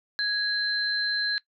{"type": "tone pair together", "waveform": "sine", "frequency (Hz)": [1661.2, 4102], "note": ["G#6", "C8"], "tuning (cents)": [0, -35], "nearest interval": "octave + major third", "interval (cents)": 1565, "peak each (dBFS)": -27, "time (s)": [0.19, 1.38], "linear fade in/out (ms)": 0, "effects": ["noise-tail reverb RT60 0.1 s tail -21 dB re dry"]}